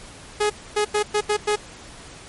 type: tone bursts at uneven times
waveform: sawtooth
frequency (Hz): 418.7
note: G#4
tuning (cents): +14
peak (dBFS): -14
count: 6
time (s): 0.4-0.5 / 0.76-0.85 / 0.94-1.03 / 1.14-1.21 / 1.29-1.37 / 1.47-1.56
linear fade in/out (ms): 10
effects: pink hiss -42 dBFS RMS until 2.28 s + MP3 48 kbps